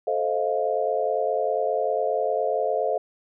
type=chord; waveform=sine; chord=F dominant seventh; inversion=first; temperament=just; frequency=436.5 / 523.8 / 628.6 / 698.5 Hz; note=A4 / C5 / Eb5 / F5; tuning=-14 / +2 / +18 / 0 cents; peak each=-27 dBFS; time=0.07-2.98 s; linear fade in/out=5 ms; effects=none